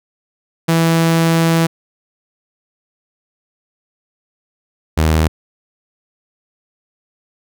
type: tone pair in turn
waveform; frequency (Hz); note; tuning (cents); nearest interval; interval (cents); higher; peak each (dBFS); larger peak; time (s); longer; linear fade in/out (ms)
sawtooth; 164.81 / 78.89; E3 / D#2; 0 / +24; octave + minor second; 1276; first; -7; neither; 0.68-1.67 / 4.97-5.28; first; 10
effects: none